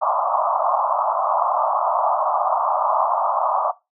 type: band-pass noise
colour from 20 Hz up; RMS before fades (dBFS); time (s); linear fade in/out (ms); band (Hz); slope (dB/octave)
white; -20; 0.01-3.72; 20; 600 to 1200; 96
effects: noise-tail reverb RT60 0.2 s tail -17 dB re dry